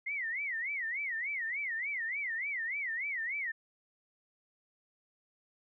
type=tone with vibrato; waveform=sine; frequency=2037 Hz; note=C7; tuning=47 cents flat; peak=-33 dBFS; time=0.06-3.52 s; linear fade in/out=10 ms; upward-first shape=sine; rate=3.4 Hz; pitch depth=230 cents each way; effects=none